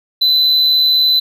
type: tone with amplitude modulation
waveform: triangle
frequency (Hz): 4015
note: B7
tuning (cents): +28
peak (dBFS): -6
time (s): 0.21-1.2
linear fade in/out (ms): 10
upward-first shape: sine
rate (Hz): 154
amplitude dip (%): 45
effects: none